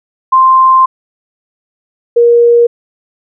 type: tone pair in turn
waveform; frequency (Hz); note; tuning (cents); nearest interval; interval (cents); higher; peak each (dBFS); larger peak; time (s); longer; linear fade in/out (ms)
sine; 1046.5 / 472.9; C6 / A#4; 0 / +25; octave + major second; 1375; first; -3; neither; 0.32-0.86 / 2.16-2.67; first; 10
effects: none